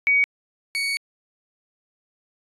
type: tone pair in turn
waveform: sine / 30% pulse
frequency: 2251 / 2235 Hz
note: C#7 / C#7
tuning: +26 / +14 cents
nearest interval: unison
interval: 12 cents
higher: first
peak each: -15 / -20 dBFS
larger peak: first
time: 0.07-0.24 / 0.75-0.97 s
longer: second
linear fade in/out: 0 ms
effects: resampled to 24000 Hz